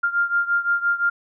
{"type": "beating tone pair", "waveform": "sine", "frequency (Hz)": [1396.9, 1402.7], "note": ["F6", "F6"], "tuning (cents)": [0, 7], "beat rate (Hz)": 5.8, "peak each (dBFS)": [-20, -23], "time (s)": [0.03, 1.1], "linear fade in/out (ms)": 10, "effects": []}